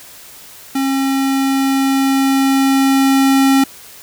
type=tone with level ramp; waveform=square; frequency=270 Hz; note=C#4; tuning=45 cents flat; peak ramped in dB=-15 to -9 dBFS; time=0.75-3.64 s; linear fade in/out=5 ms; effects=white hiss -38 dBFS RMS until 4.02 s